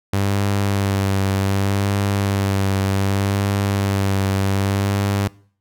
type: tone with vibrato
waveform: sawtooth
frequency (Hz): 98.6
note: G2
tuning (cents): +11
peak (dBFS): -13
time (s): 0.13-5.28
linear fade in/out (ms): 5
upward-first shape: sine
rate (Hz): 0.66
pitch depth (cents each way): 25
effects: noise-tail reverb RT60 0.5 s tail -22 dB re dry